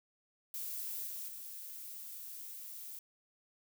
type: noise with level steps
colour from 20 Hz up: violet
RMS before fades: -41 / -43 / -47 dBFS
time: 0.54-2.99 s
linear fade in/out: 2 ms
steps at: 1.07 / 1.28 s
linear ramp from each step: 5 ms
effects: none